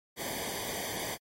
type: noise with comb filter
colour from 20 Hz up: pink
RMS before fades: -36 dBFS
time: 0.16-1.18 s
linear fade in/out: 50 ms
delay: 0.74 ms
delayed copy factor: -0.9
effects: MP3 64 kbps